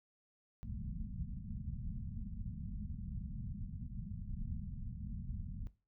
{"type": "low-pass noise", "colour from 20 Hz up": "pink", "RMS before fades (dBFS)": -43, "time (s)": [0.63, 5.67], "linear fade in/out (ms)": 0, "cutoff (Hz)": 230, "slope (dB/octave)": 96, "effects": ["noise-tail reverb RT60 0.3 s tail -17 dB re dry"]}